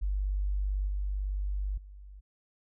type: tone with level steps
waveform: sine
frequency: 49 Hz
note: G1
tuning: in tune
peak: -27 / -29 / -45 dBFS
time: 0.01-2.21 s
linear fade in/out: 20 ms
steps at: 0.87 / 1.77 s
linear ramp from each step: 10 ms
effects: none